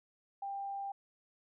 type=tone; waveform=sine; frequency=793 Hz; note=G5; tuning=20 cents sharp; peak=-37 dBFS; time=0.42-0.92 s; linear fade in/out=5 ms; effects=none